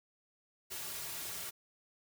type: noise with comb filter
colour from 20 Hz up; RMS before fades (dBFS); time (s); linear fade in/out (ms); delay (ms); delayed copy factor
white; -42; 0.7-1.51; 20; 3.9; -0.55
effects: none